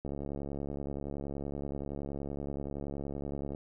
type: click train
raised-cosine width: 2 ms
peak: -25 dBFS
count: 248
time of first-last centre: 0.05-3.549 s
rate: 70.6 Hz
effects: none